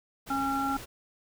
pink noise, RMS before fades -43 dBFS, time 0.26-0.86 s, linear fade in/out 20 ms
harmonic tone, 273.3 Hz, C#4, 24 cents flat, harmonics 1 / 3 / 5, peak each -31 / -31 / -31 dBFS, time 0.3-0.77 s, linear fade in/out 5 ms
effects none

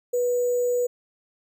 sine tone with sample-and-hold, 489.7 Hz, B4, 15 cents flat, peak -20 dBFS, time 0.13-0.87 s, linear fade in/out 10 ms, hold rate 7350 Hz, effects none

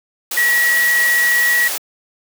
sine tone in noise, 1921 Hz, B6, 48 cents flat, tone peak -12 dBFS, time 0.37-1.68 s, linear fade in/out 5 ms, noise white, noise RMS -22 dBFS, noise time 0.31-1.78 s, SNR +7 dB, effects high-pass 400 Hz 12 dB/octave

